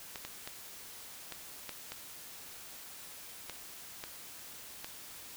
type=clicks; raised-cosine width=0.2 ms; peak=-23 dBFS; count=9; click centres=0.158 / 0.25 / 0.475 / 1.323 / 1.693 / 1.92 / 3.497 / 4.039 / 4.845 s; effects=white hiss -49 dBFS RMS until 5.36 s